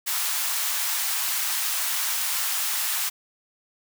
white high-pass noise, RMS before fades -26 dBFS, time 0.06-3.1 s, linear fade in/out 20 ms, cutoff 820 Hz, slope 24 dB/octave, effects none

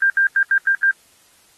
sine tone bursts at uneven times, 1591 Hz, G6, 25 cents sharp, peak -12 dBFS, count 6, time 0.02-0.1 / 0.17-0.27 / 0.36-0.43 / 0.51-0.58 / 0.67-0.75 / 0.83-0.91 s, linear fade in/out 2 ms, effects white hiss -54 dBFS RMS until 1.57 s + AAC 32 kbps

